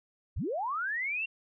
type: linear sweep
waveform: sine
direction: up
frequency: 32.26 to 2771 Hz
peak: -30 dBFS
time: 0.36-1.26 s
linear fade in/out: 10 ms
effects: none